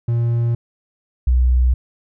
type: tone pair in turn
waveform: triangle / sine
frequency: 117.7 / 62.35 Hz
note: A#2 / B1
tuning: +17 / +17 cents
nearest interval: major seventh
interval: 1100 cents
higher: first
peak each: -13 / -11 dBFS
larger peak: second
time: 0.08-0.55 / 1.27-1.74 s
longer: neither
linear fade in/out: 5 ms
effects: none